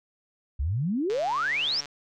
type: exponential sweep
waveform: sine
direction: up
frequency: 62 to 5750 Hz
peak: -24 dBFS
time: 0.59-1.81 s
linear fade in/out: 10 ms
type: click train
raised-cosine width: 0.2 ms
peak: -23 dBFS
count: 110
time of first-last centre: 1.1-1.857 s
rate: 144 Hz
effects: none